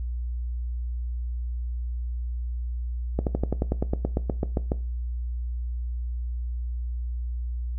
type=slowing click train; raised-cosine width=2 ms; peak=-11 dBFS; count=15; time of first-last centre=3.19-4.719 s; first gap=78 ms; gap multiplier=1.05; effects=noise-tail reverb RT60 0.3 s tail -17 dB re dry + added 60 Hz sine -27 dBFS peak until 7.78 s